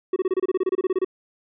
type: tone bursts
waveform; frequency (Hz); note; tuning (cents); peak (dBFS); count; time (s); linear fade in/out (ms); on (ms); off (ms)
triangle; 374.2; F#4; +20; -16; 16; 0.13-1.047; 5; 32; 27
effects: resampled to 8000 Hz